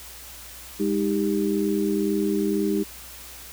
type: tone cluster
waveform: sine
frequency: 204.1 / 313.3 / 395.4 Hz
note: G#3 / D#4 / G4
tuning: -30 / +12 / +15 cents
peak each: -25 dBFS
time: 0.79-2.84 s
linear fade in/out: 20 ms
effects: added 60 Hz sine -48 dBFS peak until 3.52 s + white hiss -42 dBFS RMS until 3.52 s